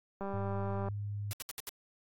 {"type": "click train", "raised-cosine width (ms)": 1, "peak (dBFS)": -26, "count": 134, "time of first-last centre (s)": [0.21, 0.885], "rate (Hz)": 197}
{"type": "tone", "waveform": "sine", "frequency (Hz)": 102.6, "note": "G#2", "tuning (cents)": -21, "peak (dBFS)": -35, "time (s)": [0.33, 1.33], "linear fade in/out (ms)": 10}
{"type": "noise bursts", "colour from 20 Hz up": "white", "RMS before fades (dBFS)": -40, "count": 5, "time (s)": [1.31, 1.692], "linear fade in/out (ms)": 0, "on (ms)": 22, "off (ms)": 68}
{"effects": ["AAC 64 kbps"]}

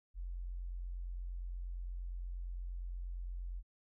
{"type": "tone", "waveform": "sine", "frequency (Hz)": 44.29, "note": "F1", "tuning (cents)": 25, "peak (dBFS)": -39, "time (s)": [0.14, 3.63], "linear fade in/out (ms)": 50, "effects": []}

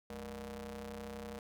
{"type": "ring-modulated tone", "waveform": "sawtooth", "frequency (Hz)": 130.81, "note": "C3", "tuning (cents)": 0, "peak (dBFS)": -36, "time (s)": [0.1, 1.39], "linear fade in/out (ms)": 2, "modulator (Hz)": 343, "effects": []}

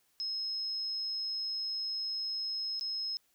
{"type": "tone with dropouts", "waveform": "sine", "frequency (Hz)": 5160, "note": "E8", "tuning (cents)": -38, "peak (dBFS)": -33, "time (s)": [0.2, 3.17], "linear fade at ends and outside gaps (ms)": 0, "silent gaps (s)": [2.795, 2.81], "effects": ["white hiss -72 dBFS RMS until 3.34 s"]}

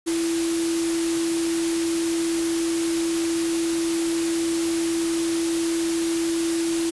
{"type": "tone in noise", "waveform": "sine", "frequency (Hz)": 332.6, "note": "E4", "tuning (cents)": 16, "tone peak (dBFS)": -21, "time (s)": [0.06, 6.91], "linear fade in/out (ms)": 20, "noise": "white", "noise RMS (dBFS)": -30, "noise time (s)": [0.06, 6.91], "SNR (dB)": 6, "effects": ["resampled to 24000 Hz"]}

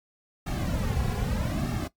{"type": "noise with flanger", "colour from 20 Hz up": "brown", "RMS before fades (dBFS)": -28, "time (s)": [0.46, 1.88], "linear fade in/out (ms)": 10, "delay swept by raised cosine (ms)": [2, 3.3], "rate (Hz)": 0.8, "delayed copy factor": -1, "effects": ["noise-tail reverb RT60 0.1 s tail -17 dB re dry", "MP3 96 kbps"]}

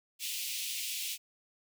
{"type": "high-pass noise", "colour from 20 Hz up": "pink", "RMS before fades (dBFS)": -37, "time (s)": [0.19, 1.18], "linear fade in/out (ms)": 50, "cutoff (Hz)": 2400, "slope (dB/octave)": 48, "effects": []}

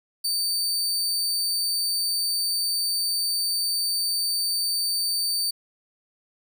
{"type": "tone", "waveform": "sawtooth", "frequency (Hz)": 4591, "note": "D8", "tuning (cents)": -40, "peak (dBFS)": -20, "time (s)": [0.24, 5.51], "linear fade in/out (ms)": 10, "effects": []}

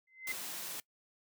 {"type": "tone with exponential growth", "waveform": "sine", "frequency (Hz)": 2061, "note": "C7", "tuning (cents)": -27, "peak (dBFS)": -32, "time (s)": [0.07, 0.32], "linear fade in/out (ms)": 5, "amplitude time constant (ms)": 54}
{"type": "noise", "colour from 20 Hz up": "white", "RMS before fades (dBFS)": -42, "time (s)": [0.27, 0.8], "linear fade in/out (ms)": 2}
{"effects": ["noise-tail reverb RT60 0.1 s tail -22 dB re dry", "high-pass 150 Hz 12 dB/octave"]}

